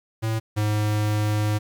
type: tone pair in turn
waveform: square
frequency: 111.4 / 105.72 Hz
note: A2 / G#2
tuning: +22 / +31 cents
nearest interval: minor second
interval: 91 cents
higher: first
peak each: -23 / -21 dBFS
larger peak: second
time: 0.22-0.4 / 0.56-1.59 s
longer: second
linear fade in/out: 20 ms
effects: 10-bit